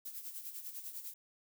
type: noise with tremolo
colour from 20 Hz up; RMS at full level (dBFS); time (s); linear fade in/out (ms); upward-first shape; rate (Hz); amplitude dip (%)
violet; -43; 0.05-1.14; 5; sine; 10; 65
effects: none